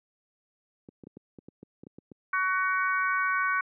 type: clicks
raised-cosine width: 3 ms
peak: -29 dBFS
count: 11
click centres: 0.888 / 1.037 / 1.07 / 1.17 / 1.387 / 1.485 / 1.63 / 1.835 / 1.868 / 1.985 / 2.117 s
type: harmonic tone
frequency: 374.7 Hz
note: F#4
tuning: 22 cents sharp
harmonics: 3 / 4 / 5 / 6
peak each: -28 / -27 / -37 / -34 dBFS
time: 2.33-3.61 s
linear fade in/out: 5 ms
effects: high-pass 200 Hz 12 dB/octave